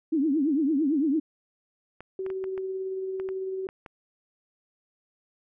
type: tone with vibrato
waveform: sine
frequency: 294.7 Hz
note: D4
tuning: 6 cents sharp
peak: -21 dBFS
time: 0.12-1.2 s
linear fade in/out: 10 ms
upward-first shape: triangle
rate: 8.9 Hz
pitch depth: 230 cents each way
type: clicks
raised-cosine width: 0.5 ms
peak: -27 dBFS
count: 9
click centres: 2.006 / 2.264 / 2.302 / 2.441 / 2.578 / 3.199 / 3.289 / 3.689 / 3.862 s
type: tone with tremolo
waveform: sine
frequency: 379.8 Hz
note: F#4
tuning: 45 cents sharp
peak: -28 dBFS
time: 2.19-3.67 s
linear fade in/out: 2 ms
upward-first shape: sine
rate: 18 Hz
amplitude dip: 25%
effects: none